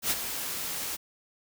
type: noise with ADSR envelope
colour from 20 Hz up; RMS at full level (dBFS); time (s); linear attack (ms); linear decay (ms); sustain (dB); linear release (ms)
white; -25; 0.02-0.97; 87; 36; -9; 20
effects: none